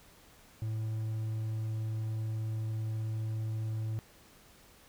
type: tone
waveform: triangle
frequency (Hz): 110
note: A2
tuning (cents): 0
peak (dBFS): -30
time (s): 0.62-3.99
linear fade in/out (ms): 0
effects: pink hiss -59 dBFS RMS until 4.88 s